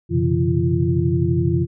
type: tone cluster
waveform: sine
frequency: 90 / 125.2 / 137.5 / 168.4 / 342.2 Hz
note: F#2 / B2 / C#3 / E3 / F4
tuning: -47 / +24 / -14 / +37 / -35 cents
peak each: -22 dBFS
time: 0.09-1.67 s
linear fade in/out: 50 ms
effects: none